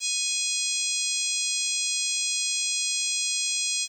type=harmonic tone; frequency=830.6 Hz; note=G#5; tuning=in tune; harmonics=3 / 4 / 5 / 6 / 7 / 8 / 9 / 10; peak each=-33 / -33 / -33 / -33 / -33 / -33 / -33 / -33 dBFS; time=0-3.88 s; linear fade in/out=50 ms; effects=9-bit